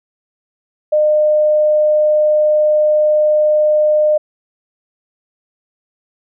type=tone; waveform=sine; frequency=607 Hz; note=D#5; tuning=43 cents flat; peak=-9 dBFS; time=0.92-4.18 s; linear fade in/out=10 ms; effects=none